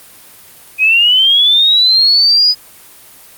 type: linear sweep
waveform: sine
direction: up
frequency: 2489 to 4998 Hz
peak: -6 dBFS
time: 0.78-2.55 s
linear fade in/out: 50 ms
effects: white hiss -39 dBFS RMS until 3.37 s + Opus 32 kbps